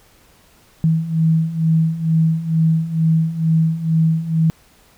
sine beating tone pair, 160 / 162.2 Hz, D#3 / E3, +49 / -28 cents, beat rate 2.2 Hz, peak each -19 / -15 dBFS, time 0.84-4.5 s, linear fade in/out 0 ms, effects pink hiss -52 dBFS RMS until 4.97 s

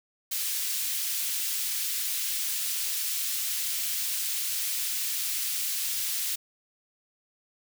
white high-pass noise, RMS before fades -30 dBFS, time 0.31-6.36 s, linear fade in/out 10 ms, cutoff 2600 Hz, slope 12 dB/octave, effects none

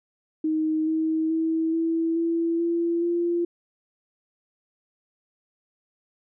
sine tone with pitch steps, 313.4 / 318.3 / 323.3 / 328.4 / 333.6 / 338.8 / 344.1 Hz, D#4 / D#4 / E4 / E4 / E4 / E4 / F4, +13 / +39 / -34 / -6 / +21 / +48 / -26 cents, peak -21 dBFS, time 0.44-3.45 s, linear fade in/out 5 ms, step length 430 ms, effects none

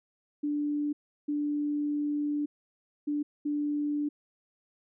sine tone bursts at uneven times, 293.7 Hz, D4, in tune, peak -27 dBFS, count 4, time 0.43-0.93 / 1.28-2.46 / 3.07-3.23 / 3.45-4.09 s, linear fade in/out 10 ms, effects none

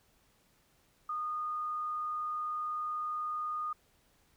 sine tone, 1228 Hz, D#6, 23 cents flat, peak -33 dBFS, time 1.09-3.73 s, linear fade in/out 5 ms, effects pink hiss -69 dBFS RMS until 4.36 s

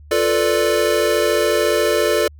square chord, B half-diminished seventh, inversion second, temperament equal, 349.2 / 440 / 493.9 / 587.3 Hz, F4 / A4 / B4 / D5, 0 / 0 / 0 / 0 cents, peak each -23 / -19 / -24 / -20 dBFS, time 0.11-2.28 s, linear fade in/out 5 ms, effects added 74 Hz sine -39 dBFS peak until 2.39 s

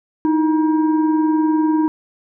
sine tone with frequency modulation, 310.5 Hz, D#4, 3 cents flat, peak -13 dBFS, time 0.25-1.88 s, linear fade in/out 0 ms, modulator 641 Hz, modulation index 0.59, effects none

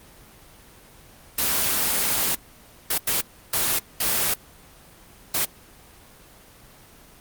white noise bursts at uneven times, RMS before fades -22 dBFS, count 6, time 1.38-2.35 / 2.9-2.98 / 3.07-3.21 / 3.53-3.79 / 4-4.34 / 5.34-5.45 s, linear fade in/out 5 ms, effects pink hiss -49 dBFS RMS until 7.2 s + Opus 24 kbps

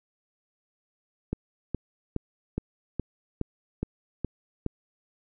click train, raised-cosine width 3 ms, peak -15 dBFS, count 9, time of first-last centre 1.33-4.663 s, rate 2.4 Hz, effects none

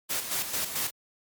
white noise with tremolo, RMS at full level -29 dBFS, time 0.09-0.91 s, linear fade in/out 20 ms, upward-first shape square, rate 4.5 Hz, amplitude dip 55%, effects high-pass 80 Hz 12 dB/octave + MP3 96 kbps

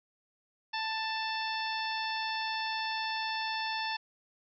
harmonic tone, 884 Hz, A5, 8 cents sharp, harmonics 1 / 2 / 3 / 4 / 5 / 6, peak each -35 / -38 / -40 / -41 / -42 / -43 dBFS, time 0.73-3.97 s, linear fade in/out 10 ms, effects none

